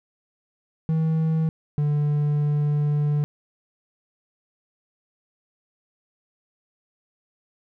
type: tone pair in turn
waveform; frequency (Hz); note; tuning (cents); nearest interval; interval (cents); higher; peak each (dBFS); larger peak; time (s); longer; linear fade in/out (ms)
triangle; 160 / 147.41; D#3 / D3; +49 / +7; minor second; 142; first; -17; neither; 0.89-1.49 / 1.78-3.24; second; 0
effects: none